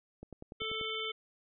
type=click train; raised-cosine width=2 ms; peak=-32 dBFS; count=7; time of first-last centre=0.23-0.813 s; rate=10.3 Hz
type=harmonic tone; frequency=440 Hz; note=A4; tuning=in tune; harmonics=1 / 3 / 5 / 7 / 8; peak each=-41 / -43 / -41 / -39 / -42 dBFS; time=0.6-1.12 s; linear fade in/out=10 ms
effects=none